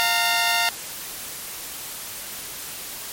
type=tone pair together; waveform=10% pulse; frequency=701.5 / 917 Hz; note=F5 / A#5; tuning=+8 / -29 cents; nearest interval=perfect fourth; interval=463 cents; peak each=-13 dBFS; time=0-0.69 s; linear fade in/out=0 ms; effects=white hiss -34 dBFS RMS until 3.12 s + MP3 64 kbps